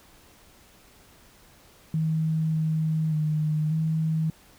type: tone with pitch steps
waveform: sine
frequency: 158.8 / 157.9 / 153.7 / 159.1 Hz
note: D#3 / D#3 / D#3 / D#3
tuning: +36 / +26 / -21 / +39 cents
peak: -22 dBFS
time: 1.94-4.3 s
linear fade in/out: 2 ms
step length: 590 ms
effects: pink hiss -55 dBFS RMS until 4.58 s